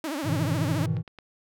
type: tone with vibrato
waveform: sawtooth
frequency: 296.8 Hz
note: D4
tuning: 18 cents sharp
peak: -25 dBFS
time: 0.04-0.86 s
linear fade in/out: 2 ms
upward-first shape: triangle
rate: 14 Hz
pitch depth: 210 cents each way
type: chord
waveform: triangle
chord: E major seventh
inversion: first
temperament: just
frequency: 103.01 / 123.61 / 154.51 / 164.81 Hz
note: G#2 / B2 / D#3 / E3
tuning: -14 / +2 / -12 / 0 cents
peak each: -28 dBFS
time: 0.23-1.03 s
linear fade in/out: 50 ms
type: click train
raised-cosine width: 0.3 ms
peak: -28 dBFS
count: 7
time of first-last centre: 0.53-1.187 s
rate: 9.13 Hz
effects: none